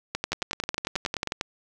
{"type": "two click trains", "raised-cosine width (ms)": 0.2, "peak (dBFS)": [-10, -11], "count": [15, 10], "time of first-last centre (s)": [[0.15, 1.411], [0.32, 1.273]], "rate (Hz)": [11.1, 9.44], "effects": []}